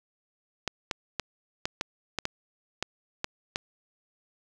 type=clicks; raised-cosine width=0.2 ms; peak=-11 dBFS; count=10; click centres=0.677 / 0.912 / 1.197 / 1.655 / 1.811 / 2.187 / 2.254 / 2.826 / 3.244 / 3.559 s; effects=none